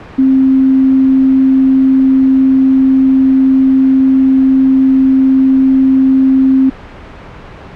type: tone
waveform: sine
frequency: 264.8 Hz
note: C4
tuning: 21 cents sharp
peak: -5 dBFS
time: 0.18-6.7 s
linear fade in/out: 10 ms
effects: pink hiss -31 dBFS RMS until 7.75 s + low-pass 2000 Hz 12 dB/octave